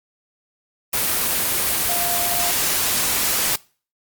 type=tone in noise; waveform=sine; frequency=699 Hz; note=F5; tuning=1 cent sharp; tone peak=-26 dBFS; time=1.89-2.51 s; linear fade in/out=5 ms; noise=white; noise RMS=-20 dBFS; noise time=0.93-3.56 s; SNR=-9 dB; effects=noise-tail reverb RT60 0.4 s tail -24 dB re dry + Opus 24 kbps